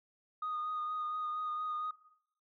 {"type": "tone with vibrato", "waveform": "sine", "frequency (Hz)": 1236, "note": "D#6", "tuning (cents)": -12, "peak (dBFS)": -33, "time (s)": [0.42, 1.91], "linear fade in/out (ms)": 5, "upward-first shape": "sine", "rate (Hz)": 4.3, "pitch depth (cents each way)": 17, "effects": ["noise-tail reverb RT60 0.8 s tail -21 dB re dry", "tanh soft clip ceiling -31 dBFS"]}